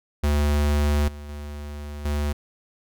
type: tone with level steps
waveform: square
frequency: 73.4 Hz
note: D2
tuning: in tune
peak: -19 / -36 / -33 / -23 dBFS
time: 0.23-2.33 s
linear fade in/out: 10 ms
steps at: 1.08 / 1.29 / 2.05 s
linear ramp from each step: 2 ms
effects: none